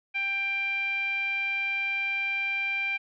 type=tone with low-pass filter; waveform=10% pulse; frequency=790 Hz; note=G5; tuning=13 cents sharp; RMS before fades=-29 dBFS; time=0.14-2.98 s; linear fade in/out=20 ms; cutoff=2400 Hz; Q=7.5; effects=none